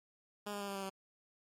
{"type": "tone with pitch steps", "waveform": "10% pulse", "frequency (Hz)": [206.3, 203.5, 200.7, 197.9, 195.17, 192.48], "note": ["G#3", "G#3", "G3", "G3", "G3", "G3"], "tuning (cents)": [-11, -35, 41, 17, -7, -31], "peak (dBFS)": -31, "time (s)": [0.46, 0.898], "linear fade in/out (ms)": 10, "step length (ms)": 73, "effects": ["MP3 64 kbps"]}